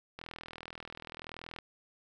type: click train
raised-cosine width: 0.3 ms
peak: -27 dBFS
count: 58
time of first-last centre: 0.19-1.587 s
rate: 40.8 Hz
effects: none